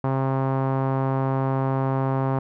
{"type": "tone with low-pass filter", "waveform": "sawtooth", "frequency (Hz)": 133.7, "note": "C3", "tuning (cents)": 38, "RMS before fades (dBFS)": -23, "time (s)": [0.04, 2.39], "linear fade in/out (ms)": 2, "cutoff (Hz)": 1000, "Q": 2, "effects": []}